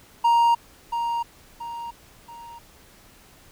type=tone with echo; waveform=triangle; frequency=936 Hz; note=A#5; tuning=7 cents sharp; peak=-13 dBFS; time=0.24-0.55 s; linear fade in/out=10 ms; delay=680 ms; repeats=3; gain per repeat=-8 dB; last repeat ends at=2.59 s; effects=pink hiss -52 dBFS RMS until 3.51 s